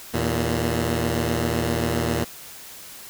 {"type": "tone pair together", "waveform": "10% pulse", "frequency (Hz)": [80.23, 116.54], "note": ["E2", "A#2"], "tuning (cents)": [-46, 0], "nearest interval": "tritone", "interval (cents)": 646, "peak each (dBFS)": -16, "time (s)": [0.13, 2.25], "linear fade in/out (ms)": 20, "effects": ["white hiss -41 dBFS RMS until 3.09 s"]}